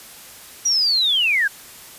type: linear sweep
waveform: sine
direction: down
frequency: 5830 to 1536 Hz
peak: -15 dBFS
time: 0.65-1.48 s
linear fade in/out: 10 ms
effects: white hiss -41 dBFS RMS until 1.98 s + resampled to 32000 Hz